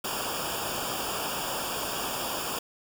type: noise with comb filter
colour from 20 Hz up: pink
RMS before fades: -32 dBFS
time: 0.04-2.59 s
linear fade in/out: 5 ms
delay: 0.49 ms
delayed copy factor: -0.9
effects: none